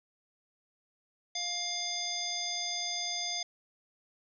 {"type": "harmonic tone", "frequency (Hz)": 704, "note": "F5", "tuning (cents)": 14, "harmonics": [1, 3, 5, 7, 9], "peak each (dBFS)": [-42, -42, -38, -36, -39], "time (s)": [1.35, 3.43], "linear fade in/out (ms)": 5, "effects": []}